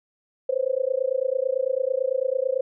sine tone with amplitude modulation, 523 Hz, C5, 1 cent flat, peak -17 dBFS, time 0.49-2.61 s, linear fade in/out 5 ms, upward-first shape sine, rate 29 Hz, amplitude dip 100%, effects none

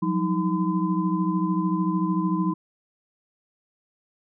sine tone cluster, 177.2 / 190.6 / 315.7 / 1018 Hz, F3 / G3 / D#4 / C6, +25 / -48 / +25 / -48 cents, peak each -25 / -27 / -26 / -30 dBFS, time 0.02-2.54 s, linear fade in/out 10 ms, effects none

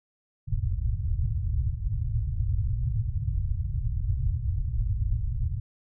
white low-pass noise, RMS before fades -27 dBFS, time 0.47-5.6 s, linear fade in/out 10 ms, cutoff 120 Hz, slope 48 dB/octave, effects none

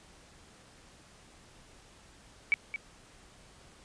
sine tone with echo, 2284 Hz, D7, 49 cents flat, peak -21 dBFS, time 2.52-2.54 s, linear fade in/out 0 ms, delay 220 ms, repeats 1, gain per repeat -11 dB, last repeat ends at 2.76 s, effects pink hiss -57 dBFS RMS until 3.84 s + resampled to 22050 Hz

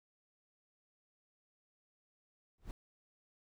brown noise with exponential growth, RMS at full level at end -39 dBFS, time 2.58-2.71 s, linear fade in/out 1 ms, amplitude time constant 28 ms, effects none

